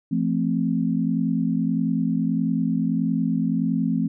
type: chord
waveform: sine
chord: F major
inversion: none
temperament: equal with one note detuned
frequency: 170.13 / 220 / 261.6 Hz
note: F3 / A3 / C4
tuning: -45 / 0 / 0 cents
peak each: -24 dBFS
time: 0.11-4.08 s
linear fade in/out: 10 ms
effects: none